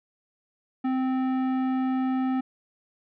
sine tone with tanh clipping, 260 Hz, C4, 11 cents flat, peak -25 dBFS, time 0.84-2.41 s, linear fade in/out 10 ms, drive 14 dB, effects none

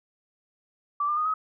sine tone with pitch steps, 1163 / 1197.8 / 1233.6 / 1270.5 Hz, D6 / D6 / D#6 / D#6, -17 / +34 / -15 / +36 cents, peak -23 dBFS, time 1-1.34 s, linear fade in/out 5 ms, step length 85 ms, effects none

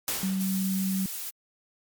white noise with exponential decay, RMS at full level -27 dBFS, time 0.08-0.87 s, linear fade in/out 0 ms, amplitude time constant 170 ms
sine tone, 190.7 Hz, G3, 47 cents flat, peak -25 dBFS, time 0.23-1.06 s, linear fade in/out 2 ms
blue noise, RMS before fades -35 dBFS, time 0.39-1.31 s, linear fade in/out 20 ms
effects MP3 96 kbps

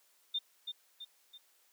sine tone with echo, 3613 Hz, A7, 45 cents sharp, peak -31 dBFS, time 0.34-0.39 s, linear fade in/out 10 ms, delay 330 ms, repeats 3, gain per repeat -6 dB, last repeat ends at 1.38 s, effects white hiss -69 dBFS RMS until 1.72 s + high-pass 400 Hz 12 dB/octave

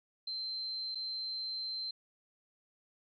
sine tone with dropouts, 4112 Hz, C8, 31 cents flat, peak -36 dBFS, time 0.27-1.91 s, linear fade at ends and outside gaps 5 ms, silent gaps 0.948-0.954 s, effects none

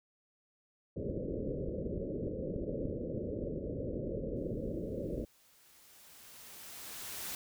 white low-pass noise, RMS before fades -38 dBFS, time 0.96-5.25 s, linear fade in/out 5 ms, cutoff 570 Hz, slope 96 dB/octave
click train, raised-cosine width 5 ms, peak -28 dBFS, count 9, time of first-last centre 1.1-3.439 s, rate 3.42 Hz
white noise with exponential growth, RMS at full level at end -40 dBFS, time 4.36-7.35 s, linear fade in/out 1 ms, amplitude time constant 650 ms
effects none

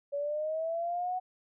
sine linear sweep, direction up, 563 to 743 Hz, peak -30 dBFS, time 0.12-1.2 s, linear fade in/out 20 ms, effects none

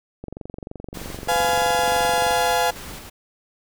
click train, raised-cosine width 2 ms, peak -20 dBFS, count 49, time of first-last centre 0.24-2.309 s, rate 23.2 Hz
pink noise with tremolo, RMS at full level -36 dBFS, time 0.94-3.1 s, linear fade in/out 10 ms, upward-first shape square, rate 2.2 Hz, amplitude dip 35%
35% pulse chord, F diminished, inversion second, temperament just, 502.9 / 698.5 / 838.1 Hz, Cb5 / F5 / Ab5, +31 / 0 / +16 cents, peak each -22 / -20 / -20 dBFS, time 1.28-2.71 s, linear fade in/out 10 ms
effects none

